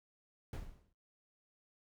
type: noise with exponential decay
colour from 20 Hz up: brown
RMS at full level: -37 dBFS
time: 0.53-0.93 s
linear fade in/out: 2 ms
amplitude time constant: 85 ms
effects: noise-tail reverb RT60 0.3 s tail -22 dB re dry